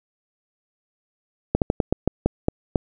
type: slowing click train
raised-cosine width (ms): 2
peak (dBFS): -4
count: 9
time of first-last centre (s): 1.55-2.758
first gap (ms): 68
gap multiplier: 1.22
effects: none